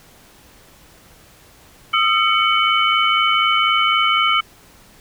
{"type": "tone cluster", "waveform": "sine", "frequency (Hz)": [1240, 1344, 2236, 3023], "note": ["D#6", "E6", "C#7", "F#7"], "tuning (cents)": [-6, 33, 14, 36], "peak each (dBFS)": -19, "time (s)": [1.93, 4.41], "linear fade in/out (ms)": 10, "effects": ["pink hiss -48 dBFS RMS until 5 s"]}